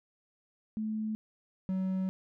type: tone pair in turn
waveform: sine / triangle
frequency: 216.9 / 188.32 Hz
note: A3 / F#3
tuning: -25 / +31 cents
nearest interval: major second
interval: 244 cents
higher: first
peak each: -31 / -27 dBFS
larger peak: second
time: 0.77-1.15 / 1.69-2.09 s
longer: second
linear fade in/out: 0 ms
effects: none